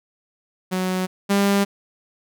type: tone pair in turn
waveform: sawtooth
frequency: 185.1 / 199.67 Hz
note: F#3 / G3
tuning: +1 / +32 cents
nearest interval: minor second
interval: 131 cents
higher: second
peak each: -17 / -12 dBFS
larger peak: second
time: 0.71-1.07 / 1.29-1.65 s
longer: neither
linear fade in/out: 20 ms
effects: none